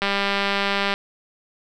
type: click train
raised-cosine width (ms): 0.3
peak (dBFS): -6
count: 184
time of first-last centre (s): 0.02-0.94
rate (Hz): 199
effects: none